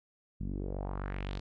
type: tone with low-pass filter sweep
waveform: sawtooth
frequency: 47.76 Hz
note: G1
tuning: 44 cents flat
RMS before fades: -37 dBFS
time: 0.4-1.4 s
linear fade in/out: 10 ms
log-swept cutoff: 190 to 4700 Hz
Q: 2.5
effects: none